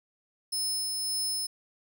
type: tone with tremolo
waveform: 25% pulse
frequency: 5220 Hz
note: E8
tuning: 18 cents flat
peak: -23 dBFS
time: 0.52-1.47 s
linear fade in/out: 10 ms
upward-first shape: sine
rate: 1.8 Hz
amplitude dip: 25%
effects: none